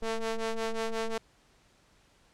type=ring-modulated tone; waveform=sawtooth; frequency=224.2 Hz; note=A3; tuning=33 cents sharp; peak=-23 dBFS; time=0.02-1.18 s; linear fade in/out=5 ms; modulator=227 Hz; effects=pink hiss -64 dBFS RMS until 2.33 s + low-pass 8000 Hz 12 dB/octave